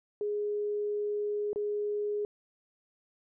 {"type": "tone with dropouts", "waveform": "sine", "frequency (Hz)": 415.3, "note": "G#4", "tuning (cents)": 0, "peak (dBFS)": -29, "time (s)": [0.21, 2.25], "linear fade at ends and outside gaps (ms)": 1, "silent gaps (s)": [1.531, 1.559], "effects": []}